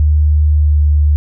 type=tone with pitch glide; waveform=sine; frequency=75.3 to 74.22 Hz; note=D2 to D2; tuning=+44 to +19 cents; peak=-7 dBFS; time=0-1.16 s; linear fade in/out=0 ms; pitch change=-25 cents; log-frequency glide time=0.56-0.78 s; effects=none